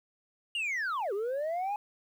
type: linear two-way sweep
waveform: sine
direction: down then up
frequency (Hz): 2889 to 381.3 to 844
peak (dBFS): -27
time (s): 0.55-1.76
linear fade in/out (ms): 2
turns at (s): 1.13
effects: tanh soft clip ceiling -29 dBFS + 10-bit